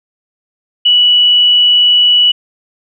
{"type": "tone", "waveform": "sine", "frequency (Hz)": 2946, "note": "F#7", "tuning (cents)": -8, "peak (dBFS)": -5, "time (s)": [0.85, 2.32], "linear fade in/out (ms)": 10, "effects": []}